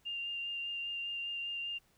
sine tone with vibrato, 2794 Hz, F7, in tune, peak -36 dBFS, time 0.05-1.79 s, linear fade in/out 20 ms, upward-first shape triangle, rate 5 Hz, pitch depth 16 cents each way, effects pink hiss -70 dBFS RMS until 1.97 s

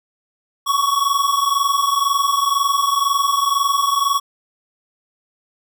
square tone pair together, 1107 / 1129 Hz, C#6 / C#6, -3 / +31 cents, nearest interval unison, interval 34 cents, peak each -19 dBFS, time 0.66-4.2 s, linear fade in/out 20 ms, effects none

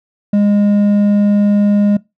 sine tone with hard clipping, 204.8 Hz, G#3, 24 cents flat, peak -10 dBFS, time 0.33-1.97 s, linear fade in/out 5 ms, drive 5 dB, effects noise-tail reverb RT60 0.2 s tail -21 dB re dry

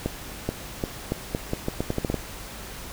accelerating click train, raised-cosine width 2 ms, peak -11 dBFS, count 13, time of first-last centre 0.06-2.143 s, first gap 430 ms, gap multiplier 0.81, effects added 50 Hz sine -46 dBFS peak until 2.92 s + pink hiss -39 dBFS RMS until 2.92 s

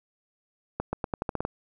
accelerating click train, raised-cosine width 1 ms, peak -14 dBFS, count 9, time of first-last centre 0.8-1.451 s, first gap 130 ms, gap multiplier 0.86, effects none

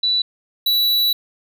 sine / square tone pair in turn, 3957 / 3936 Hz, B7 / B7, +3 / -7 cents, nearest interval unison, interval 10 cents, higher first, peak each -15 dBFS, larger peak neither, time 0.03-0.22 / 0.66-1.13 s, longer second, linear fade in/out 5 ms, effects none

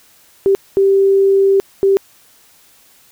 sine tone bursts at uneven times, 391.2 Hz, G4, 4 cents flat, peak -8 dBFS, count 3, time 0.46-0.55 / 0.77-1.6 / 1.83-1.97 s, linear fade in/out 0 ms, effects white hiss -49 dBFS RMS until 3.11 s

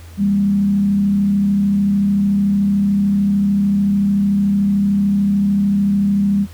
sine tone with frequency modulation, 200 Hz, G3, 35 cents sharp, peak -12 dBFS, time 0.17-6.47 s, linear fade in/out 50 ms, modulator 33.5 Hz, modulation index 0.36, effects added 84 Hz sine -34 dBFS peak until 6.53 s + pink hiss -45 dBFS RMS until 6.53 s

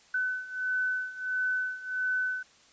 sine beating tone pair, 1507 / 1508.5 Hz, F#6 / F#6, +31 / +33 cents, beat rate 1.5 Hz, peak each -33 / -30 dBFS, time 0.14-2.43 s, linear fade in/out 5 ms, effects white hiss -59 dBFS RMS until 2.72 s + resampled to 16000 Hz

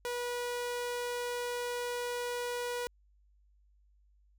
sawtooth tone, 486 Hz, B4, 28 cents flat, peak -30 dBFS, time 0.05-2.87 s, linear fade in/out 0 ms, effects added 50 Hz sine -63 dBFS peak until 4.38 s

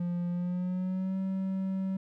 triangle tone with pitch glide, 174.9 to 190.73 Hz, F3 to G3, +3 to -47 cents, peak -27 dBFS, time 0-1.97 s, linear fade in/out 5 ms, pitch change +150 cents, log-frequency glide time 0.3-1.17 s, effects none

